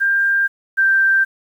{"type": "tone pair in turn", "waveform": "sine", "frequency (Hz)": [1594, 1571.1], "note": ["G6", "G6"], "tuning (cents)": [28, 3], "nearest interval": "unison", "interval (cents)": 25, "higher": "first", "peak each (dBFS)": [-13, -11], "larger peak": "second", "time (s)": [[0, 0.48], [0.77, 1.25]], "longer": "neither", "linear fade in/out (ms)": 20, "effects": ["8-bit"]}